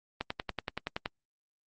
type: click train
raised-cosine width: 0.3 ms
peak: -16 dBFS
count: 10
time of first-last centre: 0.21-1.059 s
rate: 10.6 Hz
effects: Opus 32 kbps